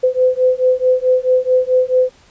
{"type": "beating tone pair", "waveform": "sine", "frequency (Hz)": [507, 511.6], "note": ["B4", "C5"], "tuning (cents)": [45, -39], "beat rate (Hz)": 4.6, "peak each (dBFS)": -14, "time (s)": [0.03, 2.1], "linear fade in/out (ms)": 10, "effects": ["pink hiss -49 dBFS RMS until 2.3 s", "resampled to 16000 Hz"]}